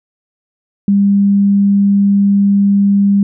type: tone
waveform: sine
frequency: 200 Hz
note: G3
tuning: 35 cents sharp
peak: -7 dBFS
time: 0.88-3.23 s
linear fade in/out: 2 ms
effects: none